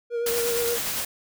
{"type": "tone with vibrato", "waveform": "triangle", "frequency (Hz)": 471.3, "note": "A#4", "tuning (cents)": 19, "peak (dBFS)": -22, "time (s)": [0.1, 0.79], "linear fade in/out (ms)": 50, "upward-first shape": "triangle", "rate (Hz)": 8.5, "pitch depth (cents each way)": 28}
{"type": "noise with tremolo", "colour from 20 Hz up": "white", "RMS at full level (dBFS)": -27, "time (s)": [0.26, 1.05], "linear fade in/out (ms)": 5, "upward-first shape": "triangle", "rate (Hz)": 10, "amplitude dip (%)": 30}
{"effects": []}